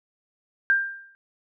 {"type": "tone with exponential decay", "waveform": "sine", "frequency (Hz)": 1590, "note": "G6", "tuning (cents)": 24, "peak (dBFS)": -14, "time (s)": [0.7, 1.15], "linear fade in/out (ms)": 0, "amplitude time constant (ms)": 96, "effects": []}